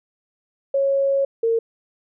sine tone pair in turn, 550 / 457 Hz, C#5 / A#4, -14 / -34 cents, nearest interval minor third, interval 320 cents, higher first, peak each -16 dBFS, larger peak neither, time 0.74-1.25 / 1.43-1.59 s, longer first, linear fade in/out 5 ms, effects none

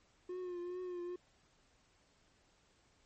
triangle tone with vibrato, 358 Hz, F4, 43 cents sharp, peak -38 dBFS, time 0.29-1.16 s, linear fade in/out 5 ms, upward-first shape triangle, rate 2.4 Hz, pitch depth 49 cents each way, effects pink hiss -71 dBFS RMS until 3.05 s + MP3 32 kbps

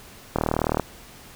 click train, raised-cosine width 1 ms, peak -7 dBFS, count 18, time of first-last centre 0.36-0.797 s, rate 38.9 Hz, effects pink hiss -46 dBFS RMS until 1.35 s

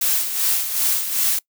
blue noise with tremolo, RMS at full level -18 dBFS, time 0.01-1.39 s, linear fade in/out 5 ms, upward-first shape sine, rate 2.6 Hz, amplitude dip 60%, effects noise-tail reverb RT60 0.1 s tail -23 dB re dry

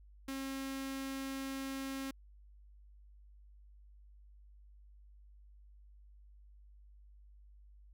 sawtooth tone with notch filter, 270 Hz, C#4, 45 cents flat, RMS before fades -41 dBFS, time 0.28-2.11 s, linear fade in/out 5 ms, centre 680 Hz, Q 1.2, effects added 50 Hz sine -56 dBFS peak until 7.93 s

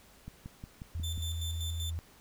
click train, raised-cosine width 5 ms, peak -30 dBFS, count 6, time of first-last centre 0.28-1.178 s, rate 5.57 Hz
sine tone, 82.41 Hz, E2, in tune, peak -33 dBFS, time 0.95-1.99 s, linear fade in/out 0 ms
sawtooth tone with tremolo, 3543 Hz, A7, 11 cents sharp, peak -35 dBFS, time 1.03-1.91 s, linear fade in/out 10 ms, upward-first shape square, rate 5.2 Hz, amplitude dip 60%
effects pink hiss -59 dBFS RMS until 2.2 s

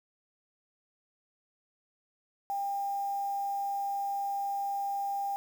sine tone with quantisation, 798 Hz, G5, 31 cents sharp, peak -30 dBFS, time 2.5-5.36 s, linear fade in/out 0 ms, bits 8, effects none

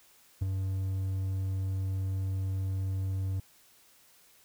triangle tone with ADSR envelope, 95.4 Hz, G2, 47 cents flat, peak -22 dBFS, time 0.41-3.4 s, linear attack 13 ms, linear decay 12 ms, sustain -5 dB, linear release 4 ms, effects white hiss -61 dBFS RMS until 4.44 s

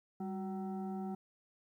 sine tone with frequency modulation, 196 Hz, G3, in tune, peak -37 dBFS, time 0.2-1.15 s, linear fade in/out 5 ms, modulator 565 Hz, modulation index 0.8, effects 12-bit

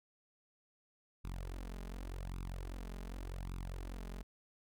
sawtooth tone with flanger, 45 Hz, F#1, 47 cents flat, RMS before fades -44 dBFS, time 1.24-4.23 s, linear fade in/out 10 ms, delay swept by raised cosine 0.79 to 4.89 ms, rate 0.87 Hz, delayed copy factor +0.85, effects none

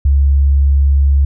sine tone, 69.6 Hz, C#2, 8 cents sharp, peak -7 dBFS, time 0.05-1.25 s, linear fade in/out 5 ms, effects none

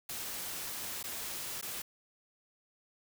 white noise with dropouts, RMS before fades -40 dBFS, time 0.09-1.82 s, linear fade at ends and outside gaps 5 ms, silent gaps 1.029-1.039 / 1.613-1.625 s, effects none

